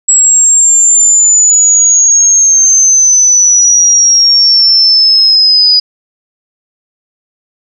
sine exponential sweep, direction down, 7730 to 4932 Hz, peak -3 dBFS, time 0.08-5.8 s, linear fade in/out 10 ms, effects none

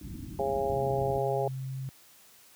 pink low-pass noise, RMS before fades -38 dBFS, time 0.01-1.19 s, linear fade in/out 5 ms, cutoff 330 Hz, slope 96 dB/octave
harmonic tone, 136.5 Hz, C#3, 26 cents flat, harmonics 3 / 4 / 5 / 6, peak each -31 / -32 / -33 / -34 dBFS, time 0.39-1.48 s, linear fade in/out 2 ms
sine tone with pitch glide, 130.2 to 132.55 Hz, C3 to C3, -8 to +23 cents, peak -33 dBFS, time 0.73-1.89 s, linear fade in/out 0 ms, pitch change +31 cents, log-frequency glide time 1.1-1.76 s
effects white hiss -57 dBFS RMS until 2.55 s + high-pass 60 Hz 12 dB/octave

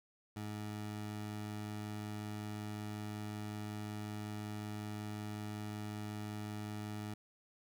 20% pulse tone, 105.4 Hz, G#2, 26 cents sharp, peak -36 dBFS, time 0.36-7.14 s, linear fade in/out 5 ms, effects none

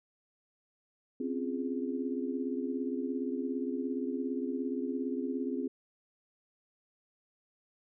sine chord, Db major seventh, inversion third, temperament just, 259.9 / 277.2 / 346.5 / 415.8 Hz, C4 / Db4 / F4 / Ab4, -11 / 0 / -14 / +2 cents, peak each -34 / -39 / -39 / -39 dBFS, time 1.2-5.68 s, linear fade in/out 5 ms, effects none

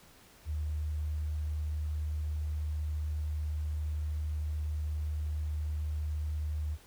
sine tone, 76.1 Hz, D#2, 38 cents flat, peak -31 dBFS, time 0.45-6.78 s, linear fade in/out 50 ms, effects pink hiss -58 dBFS RMS until 6.86 s

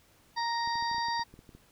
harmonic tone, 934 Hz, A#5, 3 cents sharp, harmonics 1 / 2 / 4 / 5 / 6, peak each -30 / -37 / -45 / -37 / -48 dBFS, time 0.36-1.24 s, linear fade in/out 20 ms
clicks, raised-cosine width 3 ms, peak -37 dBFS, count 12, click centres 0.675 / 0.756 / 0.825 / 0.914 / 0.946 / 0.982 / 1.085 / 1.195 / 1.34 / 1.391 / 1.492 / 1.55 s
effects pink hiss -63 dBFS RMS until 1.71 s

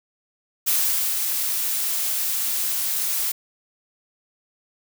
blue noise with ADSR envelope, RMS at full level -20 dBFS, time 0.66-3.32 s, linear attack 20 ms, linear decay 470 ms, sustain -4 dB, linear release 6 ms, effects none

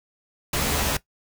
pink noise with comb filter, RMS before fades -24 dBFS, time 0.53-0.97 s, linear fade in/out 5 ms, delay 14 ms, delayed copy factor +0.75, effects noise-tail reverb RT60 0.1 s tail -17 dB re dry

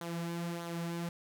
sawtooth tone with flanger, 170 Hz, F3, 46 cents flat, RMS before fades -38 dBFS, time 0.01-1.09 s, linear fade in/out 2 ms, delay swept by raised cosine 0.38 to 4.38 ms, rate 1.6 Hz, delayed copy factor -0.55, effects none

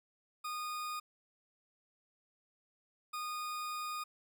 40% pulse tone bursts at uneven times, 1230 Hz, D#6, 20 cents flat, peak -37 dBFS, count 2, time 0.44-1 / 3.13-4.04 s, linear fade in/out 10 ms, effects none

